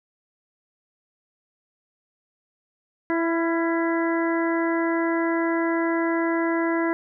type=harmonic tone with a mistuned harmonic; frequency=332.2 Hz; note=E4; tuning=13 cents sharp; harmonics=1 / 2 / 3 / 4 / 5 / 6; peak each=-22 / -29 / -30 / -35 / -32 / -33 dBFS; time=3.1-6.93 s; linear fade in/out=0 ms; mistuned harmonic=4; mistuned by=+43 cents; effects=none